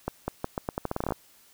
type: accelerating click train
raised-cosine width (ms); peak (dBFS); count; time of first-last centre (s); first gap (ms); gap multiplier
1; -14; 15; 0.08-1.122; 200; 0.82
effects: white hiss -58 dBFS RMS until 1.53 s